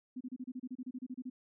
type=tone bursts; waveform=sine; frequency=253.4 Hz; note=B3; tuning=45 cents sharp; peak=-38 dBFS; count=15; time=0.16-1.3 s; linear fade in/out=10 ms; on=48 ms; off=30 ms; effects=none